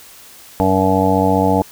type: harmonic tone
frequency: 95 Hz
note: F#2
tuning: 46 cents sharp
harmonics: 1 / 2 / 3 / 5 / 6 / 7 / 8 / 9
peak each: -21 / -19 / -18 / -19 / -24 / -20 / -24 / -18 dBFS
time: 0.6-1.62 s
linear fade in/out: 0 ms
effects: white hiss -41 dBFS RMS until 1.71 s